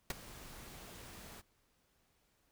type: noise with ADSR envelope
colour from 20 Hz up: pink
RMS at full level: -34 dBFS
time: 0.1-1.42 s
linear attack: 3 ms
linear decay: 19 ms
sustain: -18 dB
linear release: 25 ms
effects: pink hiss -75 dBFS RMS until 2.51 s